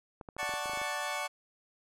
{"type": "clicks", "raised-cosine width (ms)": 1, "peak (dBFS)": -30, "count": 11, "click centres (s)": [0.212, 0.288, 0.366, 0.43, 0.493, 0.538, 0.658, 0.696, 0.735, 0.774, 0.816]}
{"type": "chord", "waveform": "20% pulse", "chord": "D major seventh", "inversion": "none", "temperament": "equal", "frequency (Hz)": [587.3, 740, 880, 1108.7], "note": ["D5", "F#5", "A5", "C#6"], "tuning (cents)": [0, 0, 0, 0], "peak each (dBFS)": -34, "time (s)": [0.38, 1.28], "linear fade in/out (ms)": 20}
{"effects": ["low-pass 12000 Hz 12 dB/octave"]}